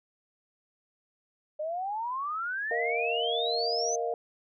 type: exponential sweep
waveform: sine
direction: up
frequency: 597 to 6272 Hz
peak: -30 dBFS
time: 1.59-3.96 s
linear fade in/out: 10 ms
type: chord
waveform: sine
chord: Bb suspended fourth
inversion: none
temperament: equal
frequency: 466.2 / 622.3 / 698.5 Hz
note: Bb4 / Eb5 / F5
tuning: 0 / 0 / 0 cents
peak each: -31 / -35 / -32 dBFS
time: 2.71-4.14 s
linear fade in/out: 2 ms
effects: none